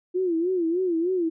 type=tone with vibrato; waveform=sine; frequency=349.2 Hz; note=F4; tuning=in tune; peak=-21 dBFS; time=0.14-1.3 s; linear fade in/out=20 ms; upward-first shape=sine; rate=3.3 Hz; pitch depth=130 cents each way; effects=none